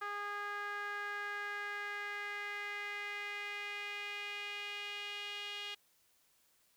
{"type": "tone with band-pass filter sweep", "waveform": "sawtooth", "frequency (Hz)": 410, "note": "G#4", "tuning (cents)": -22, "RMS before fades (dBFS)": -42, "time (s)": [0.01, 5.75], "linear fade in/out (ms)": 10, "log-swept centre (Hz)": [1400, 3000], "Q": 3.5, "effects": ["white hiss -72 dBFS RMS until 6.76 s"]}